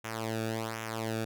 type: tone with flanger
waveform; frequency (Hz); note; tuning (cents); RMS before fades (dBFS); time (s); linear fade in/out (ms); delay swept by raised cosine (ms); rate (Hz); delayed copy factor
sawtooth; 111.9; A2; +30; -35; 0.04-1.25; 10; 0.22 to 0.99; 1.3; -0.8
effects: none